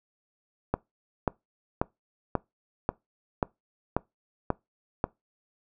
click train, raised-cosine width 1 ms, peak -10 dBFS, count 9, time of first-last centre 0.74-5.041 s, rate 1.86 Hz, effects noise-tail reverb RT60 0.2 s tail -23 dB re dry

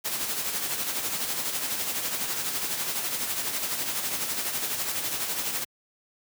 white noise with tremolo, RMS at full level -28 dBFS, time 0.04-5.65 s, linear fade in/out 20 ms, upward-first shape sine, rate 12 Hz, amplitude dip 45%, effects high-pass 100 Hz 12 dB/octave

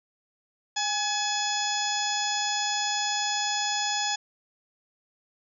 harmonic tone with a mistuned harmonic, 848 Hz, G#5, 36 cents sharp, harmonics 1 / 2 / 3 / 4 / 5 / 6 / 7 / 8, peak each -30 / -34 / -38 / -32 / -41 / -32 / -41 / -33 dBFS, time 0.76-4.16 s, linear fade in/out 10 ms, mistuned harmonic 1, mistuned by -49 cents, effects none

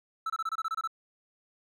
triangle tone bursts, 1318.5 Hz, E6, in tune, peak -27 dBFS, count 10, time 0.26-0.875 s, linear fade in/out 5 ms, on 39 ms, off 25 ms, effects none

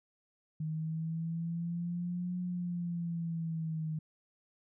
sine linear two-way sweep, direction up then down, 155.56 to 180 to 155.56 Hz, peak -33 dBFS, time 0.6-3.99 s, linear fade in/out 5 ms, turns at 2.39 s, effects none

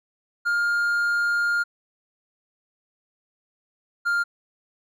triangle tone pair in turn, 1410 / 1401.1 Hz, F6 / F6, +16 / +5 cents, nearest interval unison, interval 11 cents, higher first, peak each -18 dBFS, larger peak neither, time 0.45-1.64 / 4.05-4.24 s, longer first, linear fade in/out 20 ms, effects none

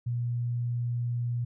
sine tone, 120.2 Hz, B2, 46 cents flat, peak -27 dBFS, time 0.06-1.45 s, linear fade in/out 10 ms, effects none

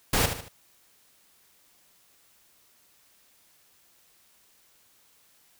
pink noise with echo, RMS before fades -23 dBFS, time 0.13-0.26 s, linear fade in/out 5 ms, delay 75 ms, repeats 3, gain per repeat -8 dB, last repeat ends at 0.485 s, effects white hiss -62 dBFS RMS until 5.59 s

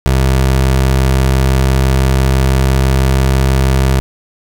25% pulse tone with pitch glide, 65.8 to 66.18 Hz, C2 to C2, +10 to +20 cents, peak -5 dBFS, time 0.06-4 s, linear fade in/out 0 ms, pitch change +10 cents, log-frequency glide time 0.83-3.43 s, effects 7-bit

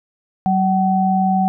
sine tone pair together, 189.49 / 757 Hz, F#3 / F#5, +42 / +39 cents, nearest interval 2 octaves, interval 2397 cents, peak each -16 dBFS, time 0.46-1.48 s, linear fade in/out 0 ms, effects none

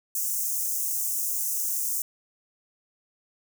white high-pass noise, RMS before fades -28 dBFS, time 0.15-2.02 s, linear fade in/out 2 ms, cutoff 6000 Hz, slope 48 dB/octave, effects none

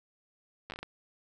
slowing click train, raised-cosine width 0.3 ms, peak -24 dBFS, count 7, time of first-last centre 0.7-0.83 s, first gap 9 ms, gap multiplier 1.35, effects none

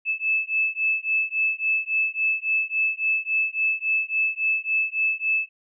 sine beating tone pair, 2615 / 2618.6 Hz, E7 / E7, -15 / -12 cents, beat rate 3.6 Hz, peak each -24 dBFS, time 0.05-5.49 s, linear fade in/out 50 ms, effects none

